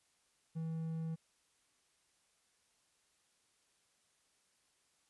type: tone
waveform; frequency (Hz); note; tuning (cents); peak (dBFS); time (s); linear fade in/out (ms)
triangle; 162; E3; -30; -35; 0.55-1.16; 20
effects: white hiss -75 dBFS RMS until 5.09 s + resampled to 24000 Hz